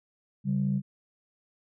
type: tone pair together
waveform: sine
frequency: 138.59 / 195.09 Hz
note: C#3 / G3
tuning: 0 / -8 cents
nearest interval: tritone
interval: 592 cents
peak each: -27 / -26 dBFS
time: 0.44-0.82 s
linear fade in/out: 50 ms
effects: tanh soft clip ceiling -17 dBFS